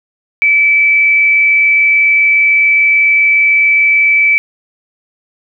sine tone with frequency modulation, 2306 Hz, D7, 32 cents flat, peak -6 dBFS, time 0.42-4.38 s, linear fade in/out 0 ms, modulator 87 Hz, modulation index 0.38, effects none

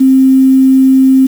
sine tone with quantisation, 264.1 Hz, C4, 16 cents sharp, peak -3 dBFS, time 0-1.27 s, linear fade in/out 10 ms, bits 5, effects none

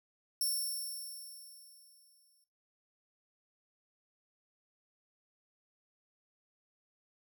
5% pulse tone with exponential decay, 5420 Hz, E8, 47 cents sharp, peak -24 dBFS, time 0.41-2.44 s, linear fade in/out 1 ms, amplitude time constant 440 ms, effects noise-tail reverb RT60 0.3 s tail -19 dB re dry

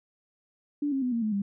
sine tone with pitch steps, 290.7 / 269.7 / 250.2 / 232.1 / 215.3 / 199.7 Hz, D4 / C#4 / B3 / A#3 / A3 / G3, -18 / -47 / +23 / -7 / -37 / +32 cents, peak -25 dBFS, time 0.82-1.42 s, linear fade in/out 5 ms, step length 100 ms, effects none

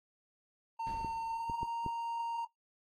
triangle tone with pitch glide, 909 to 928.6 Hz, A#5 to A#5, -44 to -7 cents, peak -33 dBFS, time 0.79-2.45 s, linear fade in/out 10 ms, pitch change +37 cents, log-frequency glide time 1.31-1.56 s
brown noise with exponential decay, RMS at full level -43 dBFS, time 0.87-1.66 s, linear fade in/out 0 ms, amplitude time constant 170 ms
clicks, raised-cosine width 3 ms, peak -28 dBFS, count 4, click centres 1.047 / 1.498 / 1.631 / 1.863 s
effects noise-tail reverb RT60 0.2 s tail -26 dB re dry + AAC 32 kbps

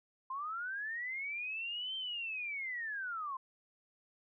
sine linear two-way sweep, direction up then down, 1026 to 3136 to 1026 Hz, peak -37 dBFS, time 0.3-3.37 s, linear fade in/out 5 ms, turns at 1.96 s, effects none

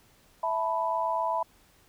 sine chord, E suspended fourth, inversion none, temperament equal, 659.3 / 880 / 987.8 Hz, E5 / A5 / B5, 0 / 0 / 0 cents, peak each -31 / -32 / -28 dBFS, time 0.43-1.43 s, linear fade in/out 5 ms, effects pink hiss -61 dBFS RMS until 1.88 s

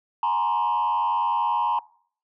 sine tone with frequency modulation, 946 Hz, A#5, 25 cents sharp, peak -18 dBFS, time 0.23-1.79 s, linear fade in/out 2 ms, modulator 90.9 Hz, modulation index 1, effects noise-tail reverb RT60 0.5 s tail -22 dB re dry + tanh soft clip ceiling -18 dBFS

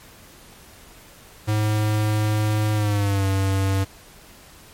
square tone with pitch glide, 106.8 to 96.81 Hz, G#2 to G2, +49 to -21 cents, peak -19 dBFS, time 1.47-3.85 s, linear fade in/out 20 ms, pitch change -170 cents, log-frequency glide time 2.74-3.26 s, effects pink hiss -47 dBFS RMS until 4.73 s + MP3 64 kbps

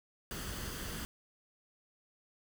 pink noise with comb filter, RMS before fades -41 dBFS, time 0.31-1.05 s, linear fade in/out 0 ms, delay 0.64 ms, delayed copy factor +0.5, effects none

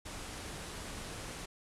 pink low-pass noise, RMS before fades -44 dBFS, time 0.05-1.46 s, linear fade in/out 10 ms, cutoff 11000 Hz, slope 48 dB/octave, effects none

